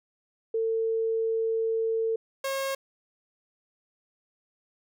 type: tone pair in turn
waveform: sine / sawtooth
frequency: 450 / 541.7 Hz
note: A4 / C#5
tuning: +39 / -40 cents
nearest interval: minor third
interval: 321 cents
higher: second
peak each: -24 dBFS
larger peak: neither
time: 0.54-2.16 / 2.44-2.75 s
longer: first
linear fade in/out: 5 ms
effects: none